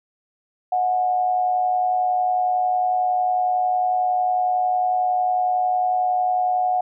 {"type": "tone with amplitude modulation", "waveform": "sine", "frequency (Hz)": 731, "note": "F#5", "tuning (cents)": -21, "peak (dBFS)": -15, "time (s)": [0.72, 6.81], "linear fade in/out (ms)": 5, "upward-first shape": "sine", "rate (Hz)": 111, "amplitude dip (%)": 50, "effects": []}